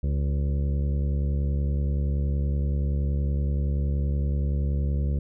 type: harmonic tone with a mistuned harmonic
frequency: 70.6 Hz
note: C#2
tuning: 32 cents sharp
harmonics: 1 / 2 / 3 / 4 / 5 / 6 / 7 / 8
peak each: -23 / -29 / -36 / -46 / -43 / -48 / -44 / -48 dBFS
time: 0.03-5.19 s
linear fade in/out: 5 ms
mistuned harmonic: 7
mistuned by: -18 cents
effects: none